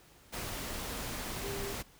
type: tone in noise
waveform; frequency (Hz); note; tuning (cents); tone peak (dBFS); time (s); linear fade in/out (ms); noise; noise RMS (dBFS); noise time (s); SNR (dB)
sine; 398.3; G4; +28; -39; 1.42-1.74; 20; pink; -39; 0.32-1.83; -3
effects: pink hiss -60 dBFS RMS until 1.99 s